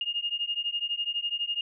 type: beating tone pair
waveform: sine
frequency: 2834 / 2846 Hz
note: F7 / F7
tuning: +25 / +32 cents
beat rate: 12 Hz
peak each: -31 / -31 dBFS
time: 0.01-1.61 s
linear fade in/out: 2 ms
effects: none